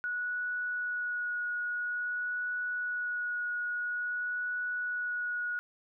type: tone with vibrato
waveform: sine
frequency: 1462 Hz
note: F#6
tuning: 21 cents flat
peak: -31 dBFS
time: 0.04-5.59 s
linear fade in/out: 0 ms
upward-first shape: sine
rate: 0.49 Hz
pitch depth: 11 cents each way
effects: none